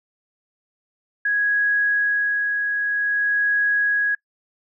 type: tone with tremolo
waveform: sine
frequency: 1661.2 Hz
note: G#6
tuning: in tune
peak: -16 dBFS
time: 1.25-4.15 s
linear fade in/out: 5 ms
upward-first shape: sine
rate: 0.52 Hz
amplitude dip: 35%
effects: noise-tail reverb RT60 0.1 s tail -24 dB re dry